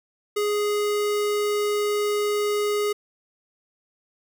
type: tone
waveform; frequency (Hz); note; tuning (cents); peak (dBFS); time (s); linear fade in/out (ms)
square; 415.3; G#4; 0; -22; 0.36-2.93; 10
effects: none